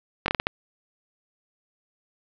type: slowing click train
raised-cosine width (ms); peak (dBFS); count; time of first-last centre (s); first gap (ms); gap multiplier
0.3; -5; 6; 0.26-0.469; 21; 1.35
effects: low-pass 4000 Hz 12 dB/octave + 7-bit